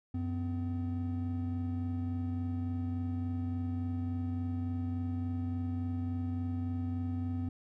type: tone pair together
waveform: triangle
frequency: 92.5 / 254 Hz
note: F#2 / B3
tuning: 0 / +49 cents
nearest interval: octave + perfect fourth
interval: 1749 cents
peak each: -32 / -34 dBFS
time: 0.14-7.49 s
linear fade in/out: 5 ms
effects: none